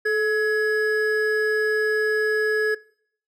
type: tone pair together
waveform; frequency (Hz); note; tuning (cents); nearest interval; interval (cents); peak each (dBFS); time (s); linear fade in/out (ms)
triangle; 432.1 / 1680; A4 / G#6; -31 / +19; 2 octaves; 2350; -20; 0.05-2.75; 10
effects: noise-tail reverb RT60 0.6 s tail -21 dB re dry